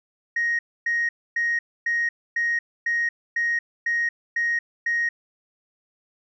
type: tone bursts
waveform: sine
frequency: 1874 Hz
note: A#6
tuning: 9 cents sharp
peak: -19 dBFS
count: 10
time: 0.36-5.09 s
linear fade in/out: 5 ms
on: 230 ms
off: 270 ms
effects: tanh soft clip ceiling -17 dBFS